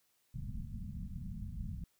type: low-pass noise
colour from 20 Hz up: pink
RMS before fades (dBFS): -42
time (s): 0.34-1.84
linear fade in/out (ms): 2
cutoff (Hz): 230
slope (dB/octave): 96
effects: white hiss -75 dBFS RMS until 1.99 s